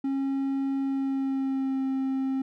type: tone with pitch glide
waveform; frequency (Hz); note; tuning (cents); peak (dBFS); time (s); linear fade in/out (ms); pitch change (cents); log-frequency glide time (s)
triangle; 272.1 to 266.2; C#4 to C4; -32 to +30; -23; 0.04-2.42; 5; -38; 0.8-1.83
effects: none